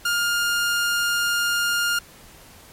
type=tone; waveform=sawtooth; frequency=1410 Hz; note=F6; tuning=16 cents sharp; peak=-16 dBFS; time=0.05-1.99 s; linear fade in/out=5 ms; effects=pink hiss -47 dBFS RMS until 2.72 s + MP3 64 kbps